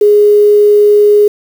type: tone with quantisation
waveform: sine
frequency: 415.3 Hz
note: G#4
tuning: in tune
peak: -3 dBFS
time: 0.01-1.28 s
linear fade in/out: 5 ms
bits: 5
effects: none